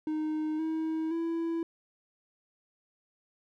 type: tone with pitch steps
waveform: triangle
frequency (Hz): 309.5 / 318.9 / 331.8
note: D#4 / D#4 / E4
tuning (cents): -9 / +43 / +11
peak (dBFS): -27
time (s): 0.07-1.63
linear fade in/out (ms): 2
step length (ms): 520
effects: none